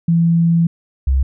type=tone pair in turn; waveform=sine; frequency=167.7 / 66.55 Hz; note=E3 / C2; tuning=+30 / +30 cents; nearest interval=octave + major third; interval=1600 cents; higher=first; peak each=-10 / -11 dBFS; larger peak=first; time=0.08-0.67 / 1.07-1.23 s; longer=first; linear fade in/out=5 ms; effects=none